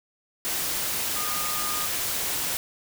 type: tone in noise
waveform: sine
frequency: 1223 Hz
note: D#6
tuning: 30 cents flat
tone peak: -33 dBFS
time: 1.16-1.86 s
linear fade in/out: 0 ms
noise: white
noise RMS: -28 dBFS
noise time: 0.45-2.57 s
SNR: -8 dB
effects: none